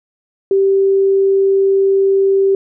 sine tone, 390 Hz, G4, 9 cents flat, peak -9 dBFS, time 0.51-2.55 s, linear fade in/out 2 ms, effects none

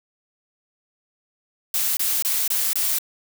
blue noise bursts, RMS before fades -22 dBFS, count 5, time 1.74-2.986 s, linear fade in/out 2 ms, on 230 ms, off 24 ms, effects none

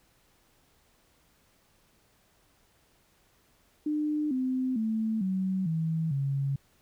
sine tone with pitch steps, 301.3 / 257.8 / 220.6 / 188.71 / 161.46 / 138.15 Hz, D4 / C4 / A3 / F#3 / E3 / C#3, +44 / -26 / +5 / +34 / -36 / -6 cents, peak -26 dBFS, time 3.86-6.56 s, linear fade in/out 5 ms, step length 450 ms, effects pink hiss -66 dBFS RMS until 6.81 s

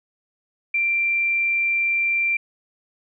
sine tone, 2361 Hz, D7, 9 cents sharp, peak -18 dBFS, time 0.74-2.37 s, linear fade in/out 5 ms, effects none

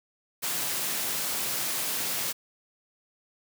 white high-pass noise, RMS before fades -30 dBFS, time 0.42-2.33 s, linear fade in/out 20 ms, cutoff 110 Hz, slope 96 dB/octave, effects none

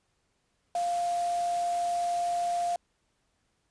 sine tone in noise, 698.5 Hz, F5, in tune, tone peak -26 dBFS, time 0.75-2.76 s, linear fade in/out 2 ms, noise white, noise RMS -43 dBFS, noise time 0.75-2.76 s, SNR +14 dB, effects pink hiss -74 dBFS RMS until 3.7 s + resampled to 22050 Hz

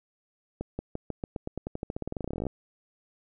accelerating click train, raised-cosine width 2 ms, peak -19 dBFS, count 29, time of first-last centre 0.61-2.467 s, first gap 180 ms, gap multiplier 0.91, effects none

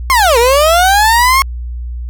30% pulse linear two-way sweep, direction down then up, 1097 to 454.2 to 1097 Hz, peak -4 dBFS, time 0.1-1.42 s, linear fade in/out 0 ms, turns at 0.38 s, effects added 60 Hz sine -19 dBFS peak until 2.09 s

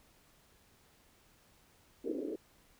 pink band-pass noise, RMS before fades -38 dBFS, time 2.04-2.36 s, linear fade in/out 10 ms, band 270 to 480 Hz, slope 48 dB/octave, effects pink hiss -66 dBFS RMS until 2.79 s

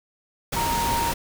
sine tone in noise, 932.3 Hz, A#5, in tune, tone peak -23 dBFS, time 0.56-1.12 s, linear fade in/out 10 ms, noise pink, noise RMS -27 dBFS, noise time 0.52-1.14 s, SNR +1 dB, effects none

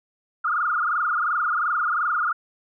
sine tone with frequency modulation, 1318.5 Hz, E6, in tune, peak -20 dBFS, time 0.44-2.33 s, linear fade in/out 10 ms, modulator 22.8 Hz, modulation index 5.6, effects none

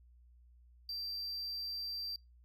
triangle tone, 4699 Hz, D8, in tune, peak -37 dBFS, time 0.89-2.16 s, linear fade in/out 2 ms, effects noise-tail reverb RT60 0.2 s tail -23 dB re dry + added 60 Hz sine -59 dBFS peak until 2.44 s

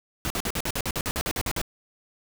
pink noise bursts, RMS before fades -28 dBFS, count 14, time 0.25-1.615 s, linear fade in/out 0 ms, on 52 ms, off 49 ms, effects none

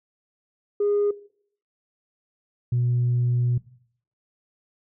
sine tone pair in turn, 410.3 / 121.98 Hz, G#4 / B2, -21 / -21 cents, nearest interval octave + major sixth, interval 2100 cents, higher first, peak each -18 dBFS, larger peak neither, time 0.8-1.11 / 2.72-3.58 s, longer second, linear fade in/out 5 ms, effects noise-tail reverb RT60 0.6 s tail -19 dB re dry + tanh soft clip ceiling -16 dBFS

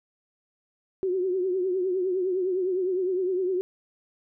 sine tone with vibrato, 370 Hz, F#4, in tune, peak -23 dBFS, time 1.03-3.61 s, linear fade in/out 0 ms, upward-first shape triangle, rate 9.8 Hz, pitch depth 89 cents each way, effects none

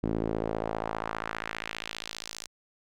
sawtooth tone with band-pass filter sweep, 55 Hz, A1, in tune, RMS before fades -34 dBFS, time 0.03-2.47 s, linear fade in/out 5 ms, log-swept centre 280 to 6600 Hz, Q 1.4, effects none

